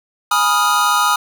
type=chord; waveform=square; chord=F half-diminished seventh; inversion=first; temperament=equal with one note detuned; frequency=830.6 / 978.1 / 1244.5 / 1396.9 Hz; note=Ab5 / Cb6 / Eb6 / F6; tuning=0 / -17 / 0 / 0 cents; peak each=-22 / -20 / -16 / -21 dBFS; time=0.31-1.16 s; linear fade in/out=5 ms; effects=none